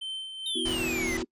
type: tone with tremolo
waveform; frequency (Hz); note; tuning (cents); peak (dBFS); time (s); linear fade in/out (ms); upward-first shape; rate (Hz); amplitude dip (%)
triangle; 3094; G7; -23; -30; 0.01-0.75; 10; sine; 2.4; 50
type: exponential sweep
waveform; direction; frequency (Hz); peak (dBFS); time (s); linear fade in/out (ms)
square; down; 3719 to 1975.5; -31; 0.46-1.17; 2
type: chord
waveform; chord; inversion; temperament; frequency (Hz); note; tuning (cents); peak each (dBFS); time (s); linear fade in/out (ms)
sine; B suspended fourth; none; just; 246.9 / 329.3 / 370.4; B3 / E4 / F#4; 0 / -2 / +2; -36 / -34 / -34; 0.55-1.25; 10
type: low-pass noise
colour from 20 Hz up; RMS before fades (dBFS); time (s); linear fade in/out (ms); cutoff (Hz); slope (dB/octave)
pink; -36; 0.65-1.23; 10; 7300; 48
effects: noise-tail reverb RT60 0.1 s tail -24 dB re dry + resampled to 32000 Hz